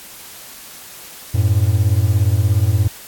triangle beating tone pair, 92.5 / 109.5 Hz, F#2 / A2, 0 / -8 cents, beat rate 17 Hz, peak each -13 dBFS, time 1.34-2.88 s, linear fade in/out 10 ms, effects white hiss -37 dBFS RMS until 3.07 s + AAC 64 kbps

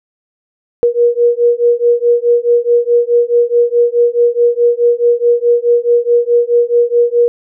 sine beating tone pair, 474.7 / 479.4 Hz, A#4 / A#4, +31 / +48 cents, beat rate 4.7 Hz, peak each -11 dBFS, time 0.83-7.28 s, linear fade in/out 0 ms, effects none

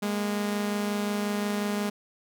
sawtooth tone pair together, 205.8 / 231.4 Hz, G#3 / A#3, -16 / -13 cents, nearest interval major second, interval 203 cents, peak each -23 / -32 dBFS, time 0.02-1.9 s, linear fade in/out 10 ms, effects none

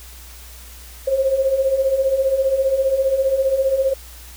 sine beating tone pair, 523 / 538 Hz, C5 / C5, -1 / +48 cents, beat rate 15 Hz, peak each -22 / -16 dBFS, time 1.07-3.94 s, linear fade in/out 10 ms, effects added 60 Hz sine -39 dBFS peak until 4.36 s + white hiss -42 dBFS RMS until 4.36 s

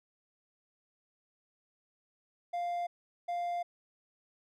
triangle tone bursts at uneven times, 698.5 Hz, F5, in tune, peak -30 dBFS, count 2, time 2.53-2.87 / 3.28-3.63 s, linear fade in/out 10 ms, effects none

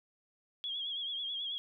sine tone with vibrato, 3300 Hz, G#7, 12 cents flat, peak -35 dBFS, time 0.64-1.58 s, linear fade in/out 0 ms, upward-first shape triangle, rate 9.2 Hz, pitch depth 77 cents each way, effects none

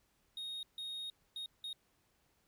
triangle tone bursts at uneven times, 3729 Hz, A#7, in tune, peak -39 dBFS, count 4, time 0.37-0.63 / 0.78-1.1 / 1.36-1.46 / 1.64-1.73 s, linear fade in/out 2 ms, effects pink hiss -75 dBFS RMS until 2.47 s

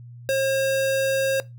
square tone, 538 Hz, C5, 48 cents sharp, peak -20 dBFS, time 0.29-1.4 s, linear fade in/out 0 ms, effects noise-tail reverb RT60 0.2 s tail -20 dB re dry + added 120 Hz sine -39 dBFS peak until 1.58 s

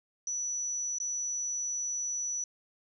sine tone with dropouts, 5920 Hz, F#8, in tune, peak -31 dBFS, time 0.27-2.44 s, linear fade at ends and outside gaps 2 ms, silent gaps 0.985-1.001 s, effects none

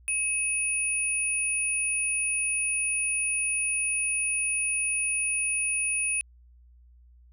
sine tone pair together, 2563 / 9683 Hz, E7 / D#9, -49 / -48 cents, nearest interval octave + major seventh, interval 2301 cents, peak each -28 / -27 dBFS, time 0.08-6.21 s, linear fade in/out 0 ms, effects added 60 Hz sine -52 dBFS peak until 7.32 s

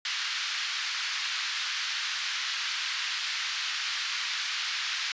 white band-pass noise, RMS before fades -32 dBFS, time 0.05-5.12 s, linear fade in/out 2 ms, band 1300 to 4900 Hz, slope 24 dB/octave, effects resampled to 16000 Hz

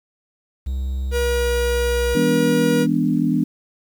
triangle tone with pitch glide, 66 to 61.58 Hz, C2 to B1, +16 to -4 cents, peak -19 dBFS, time 0.66-2.15 s, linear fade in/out 10 ms, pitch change -120 cents, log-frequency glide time 1.13-1.49 s
45% pulse tone, 479.4 Hz, A#4, 48 cents sharp, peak -19 dBFS, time 1.11-2.87 s, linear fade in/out 50 ms
sine chord, E dominant seventh, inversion none, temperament equal with one note detuned, 164.81 / 204 / 246.9 / 293.7 Hz, E3 / G#3 / B3 / D4, 0 / -31 / 0 / 0 cents, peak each -22 / -23 / -20 / -21 dBFS, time 2.15-3.44 s, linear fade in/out 5 ms
effects 8-bit

